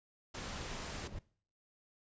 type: noise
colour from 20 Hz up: pink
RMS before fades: -43 dBFS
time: 0.34-1.08 s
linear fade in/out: 10 ms
type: noise with exponential growth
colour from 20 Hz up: brown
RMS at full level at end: -41 dBFS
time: 0.59-1.19 s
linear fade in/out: 5 ms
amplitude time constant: 130 ms
effects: noise-tail reverb RT60 0.5 s tail -21 dB re dry + resampled to 16000 Hz